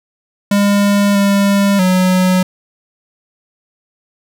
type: tone with pitch steps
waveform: square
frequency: 202.2 / 199.8 / 184.3 Hz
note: G#3 / G3 / F#3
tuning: -46 / +33 / -7 cents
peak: -10 dBFS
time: 0.51-2.43 s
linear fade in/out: 5 ms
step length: 640 ms
effects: none